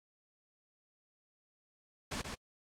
pink noise with echo, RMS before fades -38 dBFS, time 2.11-2.22 s, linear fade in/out 10 ms, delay 130 ms, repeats 1, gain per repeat -5 dB, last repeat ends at 2.35 s, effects low-pass 8000 Hz 12 dB/octave + AAC 64 kbps

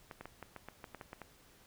clicks, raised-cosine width 0.5 ms, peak -30 dBFS, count 11, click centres 0.112 / 0.21 / 0.256 / 0.427 / 0.563 / 0.686 / 0.842 / 0.947 / 1.012 / 1.131 / 1.217 s, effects pink hiss -63 dBFS RMS until 1.66 s

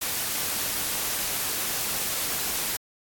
white noise, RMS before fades -28 dBFS, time 0.01-2.77 s, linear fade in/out 10 ms, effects AAC 64 kbps

